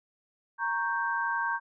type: chord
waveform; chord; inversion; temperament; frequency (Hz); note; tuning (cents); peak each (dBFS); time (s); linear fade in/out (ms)
sine; G diminished; first; equal with one note detuned; 932.3 / 1103.6 / 1568; Bb5 / Db6 / G6; 0 / -8 / 0; -31 / -34 / -30; 0.58-1.6; 50
effects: none

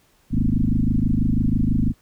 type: tone with frequency modulation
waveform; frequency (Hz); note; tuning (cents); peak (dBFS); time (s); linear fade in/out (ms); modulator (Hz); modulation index
sine; 123.47; B2; 0; -16; 0.3-1.94; 50; 26.1; 5.4
effects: pink hiss -60 dBFS RMS until 2.01 s

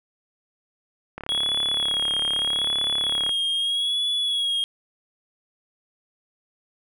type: click train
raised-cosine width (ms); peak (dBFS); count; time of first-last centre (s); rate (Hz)
0.5; -18; 76; 1.18-3.293; 35.5
type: tone with vibrato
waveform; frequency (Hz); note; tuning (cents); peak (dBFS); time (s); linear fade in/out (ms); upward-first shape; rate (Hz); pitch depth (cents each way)
triangle; 3322; G#7; 0; -20; 1.29-4.64; 0; sine; 0.8; 49
effects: none

